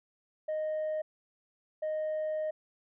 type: tone pair in turn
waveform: sine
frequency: 620 / 620 Hz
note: D#5 / D#5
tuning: -6 / -6 cents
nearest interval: unison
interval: 0 cents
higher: neither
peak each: -28 dBFS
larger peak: neither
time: 0.48-1.02 / 1.82-2.51 s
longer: second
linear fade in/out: 10 ms
effects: tanh soft clip ceiling -29 dBFS